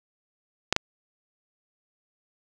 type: clicks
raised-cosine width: 0.2 ms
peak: -3 dBFS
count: 2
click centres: 0.726 / 0.764 s
effects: none